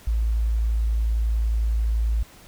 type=tone; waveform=sine; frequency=55.6 Hz; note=A1; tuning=19 cents sharp; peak=-19 dBFS; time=0.07-2.23 s; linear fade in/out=5 ms; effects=pink hiss -49 dBFS RMS until 2.47 s